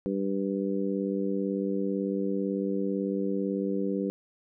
harmonic tone, 98 Hz, G2, in tune, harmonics 2 / 3 / 4 / 5, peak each -30 / -32 / -33 / -34 dBFS, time 0.06-4.1 s, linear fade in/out 0 ms, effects none

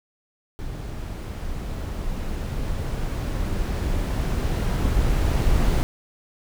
brown noise with level ramp, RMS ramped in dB -32 to -19 dBFS, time 0.59-5.83 s, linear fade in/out 0 ms, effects none

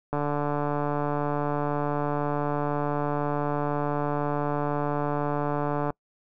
click train, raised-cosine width 1 ms, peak -14 dBFS, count 844, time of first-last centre 0.13-5.904 s, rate 146 Hz, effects noise-tail reverb RT60 0.1 s tail -26 dB re dry

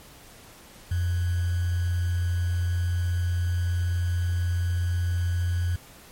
sine tone with sample-and-hold, 87.9 Hz, F2, 12 cents sharp, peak -22 dBFS, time 0.91-5.76 s, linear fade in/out 5 ms, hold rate 1575 Hz, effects pink hiss -49 dBFS RMS until 6.11 s + MP3 64 kbps

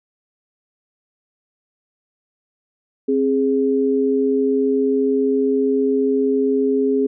sine tone pair together, 265.9 / 414.6 Hz, C4 / G#4, +28 / -3 cents, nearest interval minor sixth, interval 769 cents, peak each -18 / -17 dBFS, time 3.08-7.07 s, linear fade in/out 10 ms, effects none

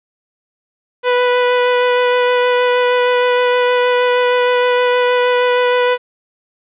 sawtooth tone with vibrato, 493.9 Hz, B4, in tune, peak -7 dBFS, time 1.03-5.98 s, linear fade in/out 50 ms, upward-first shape sine, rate 6.4 Hz, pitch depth 9 cents each way, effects resampled to 8000 Hz + 8-bit

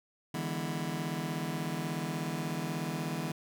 sawtooth chord, E dominant seventh, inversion third, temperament just, 148.33 / 164.81 / 206 / 247.2 Hz, D3 / E3 / G#3 / B3, +18 / 0 / -14 / +2 cents, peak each -35 / -32 / -37 / -36 dBFS, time 0.34-3.32 s, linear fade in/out 5 ms, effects none

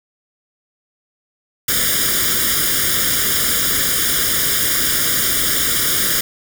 white noise with comb filter, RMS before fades -17 dBFS, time 1.68-6.21 s, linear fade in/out 5 ms, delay 0.58 ms, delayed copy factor +1, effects none

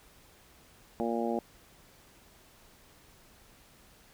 harmonic tone, 116.5 Hz, A#2, 1 cent flat, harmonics 2 / 3 / 4 / 5 / 6 / 7, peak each -33 / -35 / -36 / -37 / -38 / -38 dBFS, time 1-1.39 s, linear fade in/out 0 ms, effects pink hiss -59 dBFS RMS until 4.13 s

